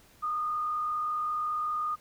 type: tone with frequency modulation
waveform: sine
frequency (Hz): 1225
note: D#6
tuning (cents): -27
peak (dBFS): -28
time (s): 0.22-1.96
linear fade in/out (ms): 20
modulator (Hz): 45.2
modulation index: 0.43
effects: pink hiss -59 dBFS RMS until 2 s